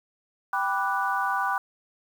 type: chord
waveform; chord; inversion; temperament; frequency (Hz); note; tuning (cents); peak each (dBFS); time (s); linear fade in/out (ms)
sine; G major seventh; none; equal; 784 / 987.8 / 1174.7 / 1480; G5 / B5 / D6 / F#6; 0 / 0 / 0 / 0; -29; 0.53-1.58; 2
effects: 8-bit